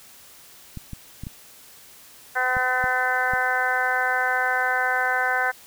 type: clicks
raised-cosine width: 5 ms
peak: -21 dBFS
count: 7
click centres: 0.773 / 0.933 / 1.236 / 1.269 / 2.568 / 2.841 / 3.336 s
type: harmonic tone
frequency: 254 Hz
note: B3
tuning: 49 cents sharp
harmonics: 2 / 3 / 4 / 5 / 6 / 7 / 8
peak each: -32 / -26 / -31 / -33 / -23 / -28 / -33 dBFS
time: 2.35-5.52 s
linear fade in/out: 20 ms
effects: white hiss -48 dBFS RMS until 5.66 s